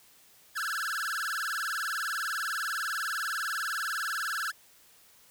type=tone with vibrato; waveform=45% pulse; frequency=1494 Hz; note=F#6; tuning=16 cents sharp; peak=-30 dBFS; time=0.55-4.52 s; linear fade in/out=20 ms; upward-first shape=sine; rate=20 Hz; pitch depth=250 cents each way; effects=white hiss -59 dBFS RMS until 5.3 s